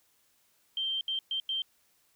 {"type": "tone bursts at uneven times", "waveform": "sine", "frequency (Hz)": 3143, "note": "G7", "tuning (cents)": 4, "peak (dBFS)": -29, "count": 4, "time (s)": [[0.77, 1.01], [1.08, 1.19], [1.31, 1.4], [1.49, 1.62]], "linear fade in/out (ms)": 2, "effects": ["white hiss -69 dBFS RMS until 2.15 s"]}